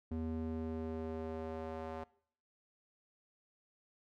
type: tone with band-pass filter sweep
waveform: square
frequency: 80.1 Hz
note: E2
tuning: 49 cents flat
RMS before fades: -41 dBFS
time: 0.11-2.04 s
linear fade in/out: 5 ms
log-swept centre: 220 to 720 Hz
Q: 1.3
effects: noise-tail reverb RT60 0.6 s tail -22 dB re dry